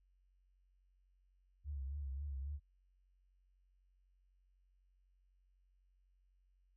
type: tone with vibrato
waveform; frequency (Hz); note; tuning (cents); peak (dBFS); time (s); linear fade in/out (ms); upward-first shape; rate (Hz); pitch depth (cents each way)
sine; 69.3; C#2; 0; -40; 1.64-2.6; 50; triangle; 3.7; 110
effects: added 46 Hz sine -70 dBFS peak until 6.76 s